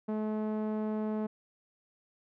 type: tone with low-pass filter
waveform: sawtooth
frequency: 215 Hz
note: A3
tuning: 40 cents flat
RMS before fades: -33 dBFS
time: 0.08-1.27 s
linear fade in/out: 10 ms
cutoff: 800 Hz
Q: 0.78
effects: none